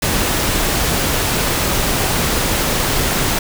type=noise; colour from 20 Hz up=pink; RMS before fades=-17 dBFS; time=0.02-3.39 s; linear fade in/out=5 ms; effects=none